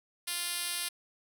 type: tone with band-pass filter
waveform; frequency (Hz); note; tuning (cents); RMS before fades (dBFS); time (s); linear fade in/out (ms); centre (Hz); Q
5% pulse; 349.2; F4; 0; -35; 0.27-0.89; 10; 9700; 0.81
effects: none

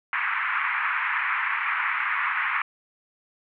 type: band-pass noise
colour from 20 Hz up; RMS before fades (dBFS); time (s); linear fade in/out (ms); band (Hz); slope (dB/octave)
white; -26; 0.13-2.62; 2; 980 to 2300; 48
effects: none

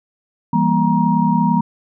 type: tone cluster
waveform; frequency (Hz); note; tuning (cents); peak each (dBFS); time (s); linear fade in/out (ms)
sine; 168.8 / 200.3 / 237.8 / 944; E3 / G3 / A#3 / A#5; +41 / +38 / +35 / +22; -18; 0.53-1.61; 5
effects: none

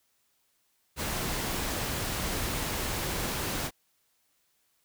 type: noise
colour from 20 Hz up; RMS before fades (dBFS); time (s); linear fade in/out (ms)
pink; -32; 0.96-3.71; 50
effects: white hiss -72 dBFS RMS until 4.84 s

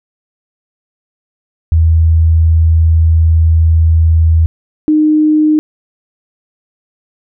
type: tone pair in turn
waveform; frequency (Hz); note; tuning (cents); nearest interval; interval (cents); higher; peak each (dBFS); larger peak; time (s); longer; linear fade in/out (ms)
sine; 81.2 / 306.6; E2 / D#4; -26 / -25; octave + major seventh; 2301; second; -5 / -6; first; 1.72-4.46 / 4.88-5.59; first; 0
effects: none

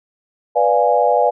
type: chord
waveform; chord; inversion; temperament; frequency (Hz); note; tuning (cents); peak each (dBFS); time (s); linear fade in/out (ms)
sine; B diminished seventh; none; equal; 493.9 / 587.3 / 698.5 / 830.6; B4 / D5 / F5 / Ab5; 0 / 0 / 0 / 0; -17; 0.55-1.31; 20
effects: none

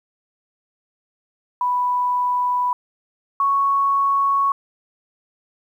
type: tone pair in turn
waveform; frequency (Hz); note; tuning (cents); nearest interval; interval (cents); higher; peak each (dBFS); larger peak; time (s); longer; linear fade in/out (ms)
sine; 987.8 / 1108.8; B5 / C#6; 0 / 0; major second; 200; second; -17 / -15; second; 1.61-2.73 / 3.4-4.52; neither; 2
effects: 9-bit

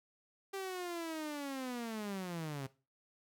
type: linear sweep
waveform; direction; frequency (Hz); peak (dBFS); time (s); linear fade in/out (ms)
sawtooth; down; 393.6 to 130.81; -35; 0.53-2.67; 10
effects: noise-tail reverb RT60 0.3 s tail -17 dB re dry

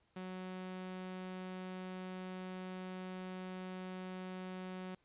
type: tone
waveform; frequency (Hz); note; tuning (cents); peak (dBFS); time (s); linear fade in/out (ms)
sawtooth; 185; F#3; 0; -39; 0.16-4.95; 5
effects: pink hiss -75 dBFS RMS until 5.04 s + resampled to 8000 Hz

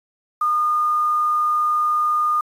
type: tone with quantisation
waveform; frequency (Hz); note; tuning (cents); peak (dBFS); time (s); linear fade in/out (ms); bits
sine; 1219; D#6; -36; -16; 0.41-2.41; 5; 7
effects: resampled to 32000 Hz

